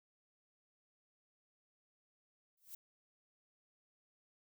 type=noise with exponential growth; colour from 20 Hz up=violet; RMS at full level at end=-45 dBFS; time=2.57-2.75 s; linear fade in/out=5 ms; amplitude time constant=39 ms; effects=none